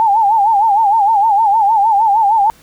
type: tone with vibrato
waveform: sine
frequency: 849 Hz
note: G#5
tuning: 38 cents sharp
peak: -8 dBFS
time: 0-2.5 s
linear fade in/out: 0 ms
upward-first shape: sine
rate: 6.5 Hz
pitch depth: 130 cents each way
effects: pink hiss -46 dBFS RMS until 2.62 s